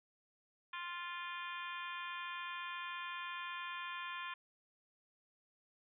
harmonic tone, 349.2 Hz, F4, in tune, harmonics 3 / 4 / 5 / 6 / 7 / 8 / 9 / 10, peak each -45 / -51 / -48 / -58 / -49 / -58 / -53 / -56 dBFS, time 0.73-4.34 s, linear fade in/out 5 ms, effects none

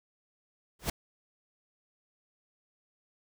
pink noise with exponential growth, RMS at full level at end -25 dBFS, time 0.79-0.9 s, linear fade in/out 5 ms, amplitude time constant 23 ms, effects none

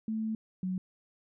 sine tone pair in turn, 220 / 185.23 Hz, A3 / F#3, 0 / +2 cents, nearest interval minor third, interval 298 cents, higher first, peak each -30 / -30 dBFS, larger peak neither, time 0.08-0.35 / 0.63-0.78 s, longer first, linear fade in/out 2 ms, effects none

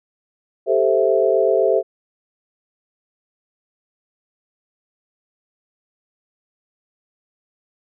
sine chord, A minor seventh, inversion third, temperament equal, 392 / 440 / 523.3 / 659.3 Hz, G4 / A4 / C5 / E5, 0 / 0 / 0 / 0 cents, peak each -19 dBFS, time 0.66-1.83 s, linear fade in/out 50 ms, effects none

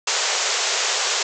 white band-pass noise, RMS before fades -22 dBFS, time 0.07-1.23 s, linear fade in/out 5 ms, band 380 to 7500 Hz, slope 96 dB/octave, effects none

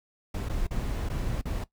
brown noise with dropouts, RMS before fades -30 dBFS, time 0.34-1.64 s, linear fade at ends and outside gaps 5 ms, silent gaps 0.488-0.495 / 0.669-0.708 / 1.089-1.098 / 1.414-1.454 s, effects noise-tail reverb RT60 0.1 s tail -17 dB re dry

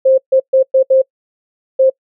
sine tone bursts at uneven times, 528 Hz, C5, 16 cents sharp, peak -6 dBFS, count 6, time 0.05-0.18 / 0.32-0.4 / 0.53-0.63 / 0.74-0.83 / 0.9-1.02 / 1.79-1.9 s, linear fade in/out 10 ms, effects noise-tail reverb RT60 0.1 s tail -26 dB re dry

